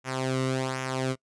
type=tone with flanger; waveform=sawtooth; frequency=130.81 Hz; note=C3; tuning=in tune; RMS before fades=-29 dBFS; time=0.04-1.16 s; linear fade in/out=50 ms; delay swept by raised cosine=0.23 to 1.23 ms; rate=1.3 Hz; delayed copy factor=-0.7; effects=noise-tail reverb RT60 0.1 s tail -23 dB re dry + resampled to 22050 Hz